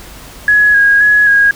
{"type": "tone with vibrato", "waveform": "sine", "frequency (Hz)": 1661.2, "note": "G#6", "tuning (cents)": 0, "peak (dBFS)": -5, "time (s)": [0.48, 1.51], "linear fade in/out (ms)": 2, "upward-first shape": "square", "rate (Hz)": 1.9, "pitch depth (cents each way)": 22, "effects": ["added 50 Hz sine -40 dBFS peak until 1.55 s", "pink hiss -34 dBFS RMS until 1.55 s"]}